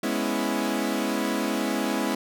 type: chord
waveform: sawtooth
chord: C# minor seventh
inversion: second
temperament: equal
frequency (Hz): 207.7 / 246.9 / 277.2 / 329.6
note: G#3 / B3 / C#4 / E4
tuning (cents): 0 / 0 / 0 / 0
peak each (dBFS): -26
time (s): 0.03-2.15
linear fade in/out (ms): 5
effects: none